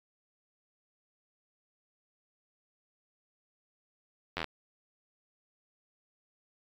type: slowing click train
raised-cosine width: 0.3 ms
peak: -17 dBFS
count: 7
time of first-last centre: 4.37-4.443 s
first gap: 11 ms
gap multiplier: 1.04
effects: AAC 64 kbps